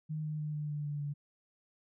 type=tone with pitch steps; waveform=sine; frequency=154.6 / 152.91 / 151.24 / 149.59 / 147.96 / 146.35 / 144.75 Hz; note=D#3 / D#3 / D#3 / D3 / D3 / D3 / D3; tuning=-11 / -30 / -49 / +32 / +13 / -6 / -25 cents; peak=-34 dBFS; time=0.09-1.14 s; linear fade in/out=20 ms; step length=150 ms; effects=none